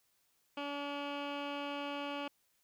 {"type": "tone with low-pass filter", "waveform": "15% pulse", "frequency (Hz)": 285.8, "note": "D4", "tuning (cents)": -47, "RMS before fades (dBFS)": -40, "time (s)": [0.57, 2.28], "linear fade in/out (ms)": 5, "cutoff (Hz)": 2800, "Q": 2.1, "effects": ["white hiss -75 dBFS RMS until 2.63 s"]}